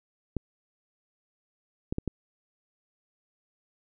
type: clicks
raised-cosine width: 3 ms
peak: -16 dBFS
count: 4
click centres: 0.367 / 1.925 / 1.984 / 2.077 s
effects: none